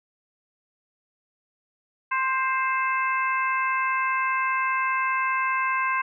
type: harmonic tone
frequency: 525 Hz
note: C5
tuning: 6 cents sharp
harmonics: 2 / 3 / 4 / 5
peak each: -24 / -28 / -30 / -32 dBFS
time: 2.11-6.02 s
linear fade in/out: 10 ms
effects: none